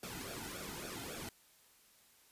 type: noise with flanger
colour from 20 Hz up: pink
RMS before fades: -45 dBFS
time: 0.03-1.29 s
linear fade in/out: 2 ms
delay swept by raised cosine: 0.98 to 1.82 ms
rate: 3.6 Hz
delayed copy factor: -0.75
effects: white hiss -66 dBFS RMS until 2.31 s + resampled to 32000 Hz